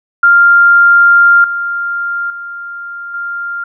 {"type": "tone with level steps", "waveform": "sine", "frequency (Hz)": 1396, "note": "F6", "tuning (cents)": -1, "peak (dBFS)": [-3, -14, -22, -17], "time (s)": [0.23, 3.64], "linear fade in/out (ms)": 5, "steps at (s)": [1.44, 2.3, 3.14], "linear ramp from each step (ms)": 2, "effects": []}